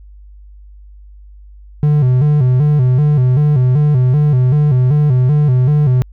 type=tone with vibrato; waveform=triangle; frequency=137.2 Hz; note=C#3; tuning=17 cents flat; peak=-6 dBFS; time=1.83-6.02 s; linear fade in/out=0 ms; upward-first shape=square; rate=2.6 Hz; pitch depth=140 cents each way; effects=added 50 Hz sine -35 dBFS peak until 6.12 s